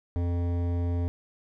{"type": "tone with hard clipping", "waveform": "sine", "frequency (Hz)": 86.9, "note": "F2", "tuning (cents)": -8, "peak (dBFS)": -27, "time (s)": [0.16, 1.08], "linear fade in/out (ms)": 0, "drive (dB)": 14, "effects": []}